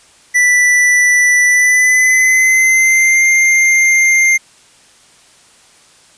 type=tone with pitch glide; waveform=square; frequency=1975.5 to 2105 Hz; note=B6 to C7; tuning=0 to +10 cents; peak=-8 dBFS; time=0.34-4.38 s; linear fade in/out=20 ms; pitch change=+110 cents; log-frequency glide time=1.46-3.26 s; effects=white hiss -46 dBFS RMS until 6.17 s + resampled to 22050 Hz